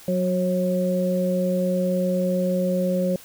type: tone cluster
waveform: sine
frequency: 183.6 / 366.5 / 543 Hz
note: F#3 / F#4 / C#5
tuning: -13 / -16 / -36 cents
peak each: -22 / -31 / -23 dBFS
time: 0.08-3.16 s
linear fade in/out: 2 ms
effects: white hiss -46 dBFS RMS until 3.24 s